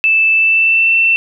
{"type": "tone with pitch glide", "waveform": "sine", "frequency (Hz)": [2637, 2685], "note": ["E7", "E7"], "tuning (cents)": [0, 31], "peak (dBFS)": -8, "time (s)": [0.04, 1.16], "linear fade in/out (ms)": 0, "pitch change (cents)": 31, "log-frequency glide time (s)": [0.32, 0.95], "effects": []}